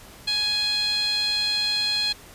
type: tone with band-pass filter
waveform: 15% pulse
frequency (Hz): 835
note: G#5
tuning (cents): +9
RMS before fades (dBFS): -24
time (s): 0.27-2.13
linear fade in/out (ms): 10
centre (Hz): 4200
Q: 6.3
effects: pink hiss -46 dBFS RMS until 2.34 s + resampled to 32000 Hz